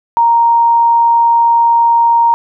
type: tone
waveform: sine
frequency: 932.3 Hz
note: A#5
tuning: in tune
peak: -6 dBFS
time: 0.17-2.34 s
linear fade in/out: 0 ms
effects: none